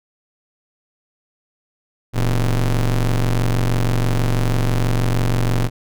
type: ring-modulated tone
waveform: 45% pulse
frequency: 69 Hz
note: C#2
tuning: 7 cents flat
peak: -12 dBFS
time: 2.13-5.7 s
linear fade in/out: 50 ms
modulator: 45.9 Hz
effects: none

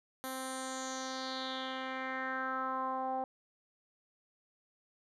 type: tone with low-pass filter sweep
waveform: 10% pulse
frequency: 261.6 Hz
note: C4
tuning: in tune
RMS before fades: -38 dBFS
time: 0.24-3.24 s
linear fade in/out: 0 ms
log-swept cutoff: 12000 to 730 Hz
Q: 3.9
effects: none

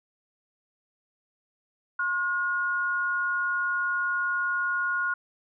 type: tone pair together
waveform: sine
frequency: 1075 / 1435 Hz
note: C6 / F6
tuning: +47 / +47 cents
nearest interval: perfect fourth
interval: 500 cents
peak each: -32 / -25 dBFS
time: 1.99-5.14 s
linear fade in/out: 5 ms
effects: none

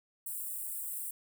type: high-pass noise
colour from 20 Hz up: white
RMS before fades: -39 dBFS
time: 0.26-1.11 s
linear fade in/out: 5 ms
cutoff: 7800 Hz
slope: 96 dB/octave
effects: none

